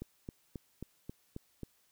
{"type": "click train", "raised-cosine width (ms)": 3, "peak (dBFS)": -28, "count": 7, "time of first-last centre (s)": [0.02, 1.633], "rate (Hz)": 3.72, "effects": ["white hiss -71 dBFS RMS until 1.91 s"]}